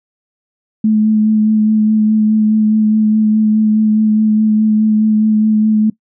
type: tone with vibrato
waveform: sine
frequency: 215.6 Hz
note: A3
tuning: 35 cents flat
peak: -8 dBFS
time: 0.84-5.9 s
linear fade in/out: 5 ms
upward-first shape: sine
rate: 4.8 Hz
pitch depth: 16 cents each way
effects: noise-tail reverb RT60 0.1 s tail -20 dB re dry